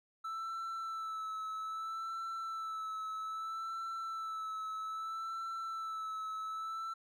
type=tone with vibrato; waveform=triangle; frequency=1318.5 Hz; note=E6; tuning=in tune; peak=-36 dBFS; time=0.24-6.94 s; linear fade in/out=10 ms; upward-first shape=sine; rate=0.62 Hz; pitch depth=28 cents each way; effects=none